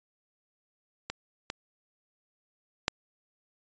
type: clicks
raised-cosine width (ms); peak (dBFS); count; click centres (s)
0.2; -16 / -16 / -7; 3; 1.1 / 1.501 / 2.881
effects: resampled to 16000 Hz